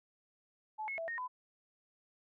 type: tone with pitch steps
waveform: sine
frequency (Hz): 863 / 2182 / 660 / 1852 / 1005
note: A5 / C#7 / E5 / A#6 / B5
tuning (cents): -34 / -28 / +2 / -12 / +30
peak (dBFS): -37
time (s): 0.78-1.28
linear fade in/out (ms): 20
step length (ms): 100
effects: none